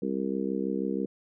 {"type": "harmonic tone", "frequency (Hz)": 66.2, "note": "C2", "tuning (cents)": 21, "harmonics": [3, 4, 5, 6, 7], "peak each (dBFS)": [-32, -33, -34, -35, -35], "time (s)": [0.02, 1.06], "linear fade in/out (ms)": 5, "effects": []}